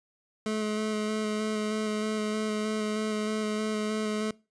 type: tone with vibrato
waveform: 25% pulse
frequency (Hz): 214.5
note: A3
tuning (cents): -44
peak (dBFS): -24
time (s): 0.46-4.31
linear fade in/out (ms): 2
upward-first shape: square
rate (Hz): 3.2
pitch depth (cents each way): 12
effects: noise-tail reverb RT60 0.3 s tail -23 dB re dry + resampled to 22050 Hz